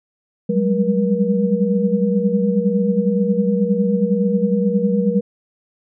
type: tone cluster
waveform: sine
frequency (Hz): 184.5 / 196.9 / 206.5 / 478.8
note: F#3 / G3 / G#3 / A#4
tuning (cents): -5 / +8 / -10 / +46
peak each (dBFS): -20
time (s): 0.49-5.21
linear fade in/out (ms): 10
effects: none